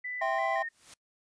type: tone with vibrato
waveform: sine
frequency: 1914 Hz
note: A#6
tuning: 45 cents sharp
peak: -34 dBFS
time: 0.04-0.69 s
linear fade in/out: 10 ms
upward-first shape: square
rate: 2.9 Hz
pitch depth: 68 cents each way
type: chord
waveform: triangle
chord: C major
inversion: first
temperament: equal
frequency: 659.3 / 784 / 1046.5 Hz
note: E5 / G5 / C6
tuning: 0 / 0 / 0 cents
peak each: -29 / -29 / -33 dBFS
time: 0.21-0.63 s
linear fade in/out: 10 ms
type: noise with exponential growth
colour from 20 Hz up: white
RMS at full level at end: -46 dBFS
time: 0.59-0.94 s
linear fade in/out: 5 ms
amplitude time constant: 76 ms
effects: noise-tail reverb RT60 0.1 s tail -24 dB re dry + resampled to 22050 Hz